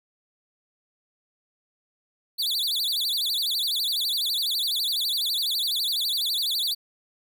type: tone with vibrato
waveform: 45% pulse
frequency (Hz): 3981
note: B7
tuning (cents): +13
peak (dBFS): -23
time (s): 2.38-6.75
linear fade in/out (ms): 20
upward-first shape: sine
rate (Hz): 12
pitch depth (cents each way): 290
effects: none